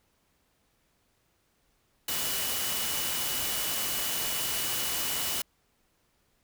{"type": "tone in noise", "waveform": "sine", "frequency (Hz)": 2947, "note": "F#7", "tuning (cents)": -8, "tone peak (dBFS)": -38, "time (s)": [2.08, 5.42], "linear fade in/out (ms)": 5, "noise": "white", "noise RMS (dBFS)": -31, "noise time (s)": [2.08, 5.42], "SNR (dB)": -10, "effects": ["pink hiss -71 dBFS RMS until 6.43 s"]}